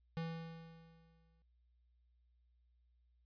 square tone with exponential decay, 164.5 Hz, E3, 3 cents flat, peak -38 dBFS, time 0.17-1.42 s, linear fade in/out 0 ms, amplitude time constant 270 ms, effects added 60 Hz sine -70 dBFS peak until 3.25 s + resampled to 11025 Hz

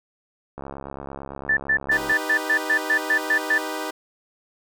click train, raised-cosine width 1 ms, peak -20 dBFS, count 107, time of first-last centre 0.58-2.118 s, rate 68.9 Hz
sine tone bursts, 1760 Hz, A6, in tune, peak -16 dBFS, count 11, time 1.49-3.581 s, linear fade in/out 5 ms, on 81 ms, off 120 ms
15% pulse chord, Eb augmented, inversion none, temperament equal, 311.1 / 392 / 493.9 Hz, Eb4 / G4 / B4, 0 / 0 / 0 cents, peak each -24 / -26 / -26 dBFS, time 1.91-3.91 s, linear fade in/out 10 ms
effects none

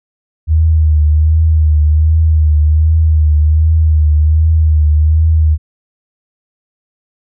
sine tone with vibrato, 77.78 Hz, D#2, in tune, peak -6 dBFS, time 0.47-5.58 s, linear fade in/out 50 ms, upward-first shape triangle, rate 1.3 Hz, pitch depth 59 cents each way, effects none

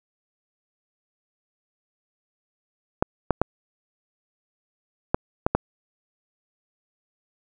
clicks, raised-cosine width 1 ms, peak -4 dBFS, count 6, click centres 3.025 / 3.307 / 3.416 / 5.145 / 5.465 / 5.55 s, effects none

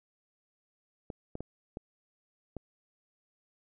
clicks, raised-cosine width 2 ms, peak -25 dBFS, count 5, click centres 1.102 / 1.354 / 1.406 / 1.771 / 2.567 s, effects none

